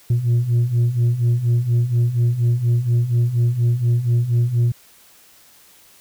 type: beating tone pair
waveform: sine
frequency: 116.6 / 120.8 Hz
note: A#2 / B2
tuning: +1 / -38 cents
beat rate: 4.2 Hz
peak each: -18 / -14 dBFS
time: 0.1-4.72 s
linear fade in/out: 5 ms
effects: tanh soft clip ceiling -12 dBFS + white hiss -50 dBFS RMS until 6 s